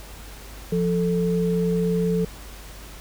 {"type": "tone pair together", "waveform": "sine", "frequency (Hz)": [174.61, 440], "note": ["F3", "A4"], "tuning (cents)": [0, 0], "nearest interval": "octave + major third", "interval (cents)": 1600, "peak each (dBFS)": [-21, -23], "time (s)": [0.72, 2.25], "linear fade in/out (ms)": 5, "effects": ["added 50 Hz sine -40 dBFS peak until 3 s", "pink hiss -43 dBFS RMS until 3 s"]}